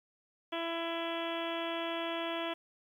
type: harmonic tone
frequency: 333.7 Hz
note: E4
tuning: 21 cents sharp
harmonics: 1 / 2 / 3 / 4 / 5 / 6 / 7 / 8 / 9 / 10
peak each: -39 / -38 / -42 / -45 / -47 / -48 / -48 / -47 / -47 / -44 dBFS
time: 0.52-2.54 s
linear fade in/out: 10 ms
effects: 11-bit